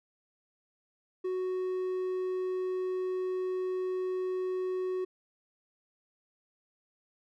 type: tone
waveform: triangle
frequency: 370 Hz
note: F#4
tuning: in tune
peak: -28 dBFS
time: 1.24-5.05 s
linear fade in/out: 10 ms
effects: none